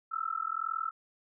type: tone with amplitude modulation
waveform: sine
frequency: 1318.5 Hz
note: E6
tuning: in tune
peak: -27 dBFS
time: 0.11-0.91 s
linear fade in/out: 20 ms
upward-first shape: sine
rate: 41.6 Hz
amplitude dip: 100%
effects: none